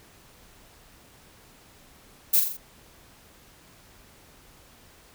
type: noise with echo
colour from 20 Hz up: violet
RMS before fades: -19 dBFS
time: 2.33-2.4 s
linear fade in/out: 10 ms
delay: 43 ms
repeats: 4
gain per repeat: -5 dB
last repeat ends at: 2.572 s
effects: pink hiss -54 dBFS RMS until 5.14 s